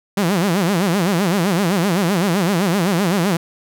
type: tone with vibrato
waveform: sawtooth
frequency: 184.3 Hz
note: F#3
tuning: 7 cents flat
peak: -11 dBFS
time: 0.17-3.37 s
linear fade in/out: 5 ms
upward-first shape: sine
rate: 7.8 Hz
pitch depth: 210 cents each way
effects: none